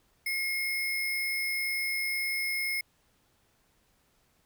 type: tone with sample-and-hold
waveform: sine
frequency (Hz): 2149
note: C7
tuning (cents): +46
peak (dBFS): -28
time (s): 0.26-2.81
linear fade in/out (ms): 5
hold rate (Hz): 7350
effects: pink hiss -69 dBFS RMS until 4.45 s